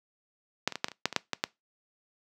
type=clicks; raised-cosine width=0.2 ms; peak=-7 / -19 / -16 / -8 / -19 / -26 / -7 / -19 / -6 / -11 / -8 dBFS; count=11; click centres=0.676 / 0.723 / 0.756 / 0.844 / 0.884 / 0.917 / 1.056 / 1.127 / 1.163 / 1.333 / 1.439 s; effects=noise-tail reverb RT60 0.2 s tail -22 dB re dry + high-pass 150 Hz 12 dB/octave